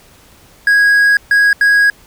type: tone bursts at uneven times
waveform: triangle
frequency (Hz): 1651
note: G#6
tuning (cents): -11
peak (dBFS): -5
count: 3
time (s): 0.67-1.17 / 1.31-1.53 / 1.61-1.9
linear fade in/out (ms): 2
effects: pink hiss -45 dBFS RMS until 2.06 s